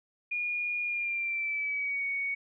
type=tone with pitch glide; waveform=sine; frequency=2434 to 2232 Hz; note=D#7 to C#7; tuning=-39 to +11 cents; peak=-29 dBFS; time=0.31-2.35 s; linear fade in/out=10 ms; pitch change=-150 cents; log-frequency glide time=0.83-2.06 s; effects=none